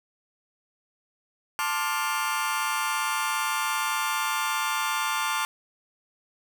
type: chord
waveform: sawtooth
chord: D minor seventh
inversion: second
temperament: just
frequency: 881 / 1057.2 / 1174.7 / 1409.6 Hz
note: A5 / C6 / D6 / F6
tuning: +2 / +18 / 0 / +16 cents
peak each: -27 dBFS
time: 1.59-5.45 s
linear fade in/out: 0 ms
effects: none